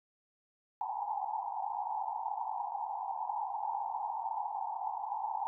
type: band-pass noise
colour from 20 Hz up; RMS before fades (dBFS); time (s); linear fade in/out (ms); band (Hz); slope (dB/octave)
pink; -37; 0.81-5.47; 0; 780 to 930; 96
effects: none